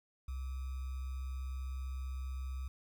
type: tone with sample-and-hold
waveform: sine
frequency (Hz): 65.41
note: C2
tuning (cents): 0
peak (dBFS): -37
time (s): 0.28-2.68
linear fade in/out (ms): 5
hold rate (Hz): 1225
effects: none